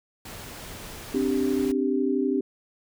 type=noise; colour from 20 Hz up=pink; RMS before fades=-40 dBFS; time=0.25-1.72 s; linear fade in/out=5 ms
type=chord; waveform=sine; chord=C suspended second; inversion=none; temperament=equal; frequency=261.6 / 293.7 / 392 Hz; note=C4 / D4 / G4; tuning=0 / 0 / 0 cents; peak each=-25 / -27 / -26 dBFS; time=1.14-2.41 s; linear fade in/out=5 ms
effects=none